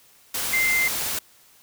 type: tone in noise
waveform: sine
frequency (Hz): 2086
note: C7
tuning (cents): -6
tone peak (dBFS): -19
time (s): 0.53-0.88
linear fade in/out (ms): 5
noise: white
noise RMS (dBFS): -27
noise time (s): 0.34-1.19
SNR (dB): +5
effects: white hiss -55 dBFS RMS until 1.62 s